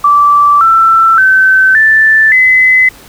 sine tone with pitch steps, 1163 / 1335.9 / 1534.6 / 1762.8 / 2025 Hz, D6 / E6 / G6 / A6 / B6, -17 / +23 / -37 / +3 / +43 cents, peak -3 dBFS, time 0.04-2.89 s, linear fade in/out 5 ms, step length 570 ms, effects pink hiss -36 dBFS RMS until 3.08 s

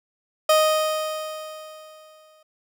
30% pulse tone with exponential decay, 622.3 Hz, D#5, in tune, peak -11 dBFS, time 0.49-2.43 s, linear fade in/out 5 ms, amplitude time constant 420 ms, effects none

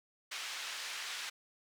pink band-pass noise, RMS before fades -42 dBFS, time 0.31-1.3 s, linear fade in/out 10 ms, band 1700 to 5900 Hz, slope 12 dB/octave, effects none

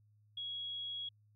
sine tone, 3322 Hz, G#7, in tune, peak -39 dBFS, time 0.37-1.09 s, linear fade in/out 5 ms, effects added 105 Hz sine -65 dBFS peak until 1.35 s

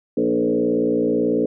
sine tone with frequency modulation, 365.1 Hz, F#4, 23 cents flat, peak -16 dBFS, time 0.17-1.46 s, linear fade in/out 5 ms, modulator 58.3 Hz, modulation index 2.5, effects none

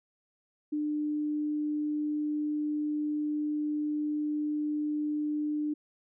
sine tone, 299.5 Hz, D4, 34 cents sharp, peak -28 dBFS, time 0.72-5.74 s, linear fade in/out 10 ms, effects none

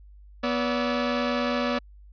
sawtooth tone cluster, 244.5 / 574 / 1314 Hz, B3 / D5 / E6, -17 / -40 / -6 cents, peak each -22 / -24 / -31 dBFS, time 0.43-1.79 s, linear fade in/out 10 ms, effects added 50 Hz sine -46 dBFS peak until 2.12 s + resampled to 11025 Hz

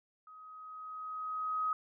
sine tone with level ramp, 1262 Hz, D#6, 24 cents sharp, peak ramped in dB -51 to -29 dBFS, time 0.27-1.73 s, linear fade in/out 2 ms, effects none

